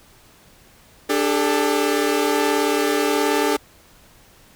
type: chord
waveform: sawtooth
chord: D suspended fourth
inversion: none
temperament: equal with one note detuned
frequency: 293.7 / 401.4 / 440 Hz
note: D4 / G4 / A4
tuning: 0 / +41 / 0 cents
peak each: -18 dBFS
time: 1.09-3.57 s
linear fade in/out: 10 ms
effects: pink hiss -51 dBFS RMS until 4.55 s